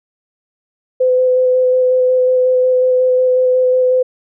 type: tone with vibrato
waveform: sine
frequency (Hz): 508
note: B4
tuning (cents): +49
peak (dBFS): -9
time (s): 1-4.03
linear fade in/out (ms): 10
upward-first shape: square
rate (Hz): 5.5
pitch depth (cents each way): 9
effects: none